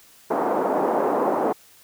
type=band-pass noise; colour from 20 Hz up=white; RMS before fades=-22 dBFS; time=0.3-1.53 s; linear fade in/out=10 ms; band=240 to 900 Hz; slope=24 dB/octave; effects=white hiss -52 dBFS RMS until 1.83 s